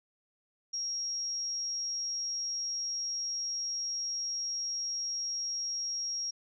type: tone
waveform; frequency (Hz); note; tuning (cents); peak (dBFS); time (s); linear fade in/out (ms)
sine; 5600; F8; +4; -32; 0.73-6.31; 10
effects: none